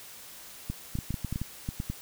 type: clicks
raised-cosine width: 5 ms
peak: -19 dBFS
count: 12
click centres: 0.7 / 0.954 / 0.988 / 1.106 / 1.142 / 1.247 / 1.326 / 1.359 / 1.416 / 1.689 / 1.801 / 1.9 s
effects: white hiss -47 dBFS RMS until 2.01 s